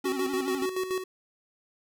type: tone with vibrato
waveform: square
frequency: 270.5 Hz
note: C#4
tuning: 42 cents flat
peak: -32 dBFS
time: 0.04-0.66 s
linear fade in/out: 5 ms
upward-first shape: sine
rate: 12 Hz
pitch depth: 82 cents each way
type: tone with tremolo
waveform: square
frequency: 372.8 Hz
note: F#4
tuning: 13 cents sharp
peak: -27 dBFS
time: 0.05-1.04 s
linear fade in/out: 5 ms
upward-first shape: square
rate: 7 Hz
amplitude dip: 60%
effects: none